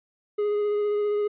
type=tone with vibrato; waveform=triangle; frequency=415.3 Hz; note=G#4; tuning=in tune; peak=-20 dBFS; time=0.38-1.28 s; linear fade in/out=10 ms; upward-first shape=triangle; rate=15 Hz; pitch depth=17 cents each way; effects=resampled to 8000 Hz